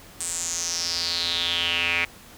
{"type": "tone with band-pass filter sweep", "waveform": "square", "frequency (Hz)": 85.5, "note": "F2", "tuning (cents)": -36, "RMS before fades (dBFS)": -26, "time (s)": [0.2, 2.05], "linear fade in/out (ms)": 5, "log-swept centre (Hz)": [8400, 2300], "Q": 6, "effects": ["pink hiss -47 dBFS RMS until 2.37 s"]}